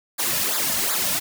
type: noise with flanger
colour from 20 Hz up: white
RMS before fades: -23 dBFS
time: 0.18-1.2 s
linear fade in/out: 20 ms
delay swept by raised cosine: 0.34 to 2.64 ms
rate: 2.7 Hz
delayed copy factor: -0.85
effects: none